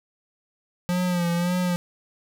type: tone with vibrato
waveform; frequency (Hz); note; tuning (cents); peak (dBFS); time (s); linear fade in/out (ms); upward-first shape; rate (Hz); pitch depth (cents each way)
square; 176; F3; +14; -22; 0.89-1.76; 0; sine; 1.8; 50
effects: 9-bit